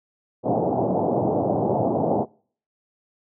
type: band-pass noise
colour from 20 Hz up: white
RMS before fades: -22 dBFS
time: 0.43-2.26 s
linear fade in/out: 50 ms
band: 100 to 800 Hz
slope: 48 dB/octave
effects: noise-tail reverb RT60 0.5 s tail -26 dB re dry